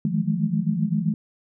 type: tone cluster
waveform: sine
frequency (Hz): 157.2 / 165 / 177.6 / 208.5 / 216.1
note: D#3 / E3 / F3 / G#3 / A3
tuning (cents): +18 / +2 / +29 / +7 / -31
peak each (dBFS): -27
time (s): 0.05-1.14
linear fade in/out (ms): 2
effects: none